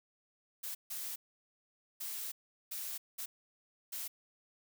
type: noise bursts at uneven times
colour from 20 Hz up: blue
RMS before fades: -41 dBFS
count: 6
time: 0.63-0.75 / 0.9-1.16 / 2-2.32 / 2.71-2.98 / 3.18-3.26 / 3.92-4.08 s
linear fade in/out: 10 ms
effects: none